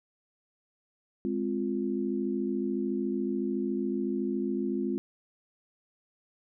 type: chord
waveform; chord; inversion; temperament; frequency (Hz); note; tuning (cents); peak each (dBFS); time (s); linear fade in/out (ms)
sine; F minor; first; equal; 207.7 / 261.6 / 349.2; Ab3 / C4 / F4; 0 / 0 / 0; -32; 1.25-4.98; 0
effects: none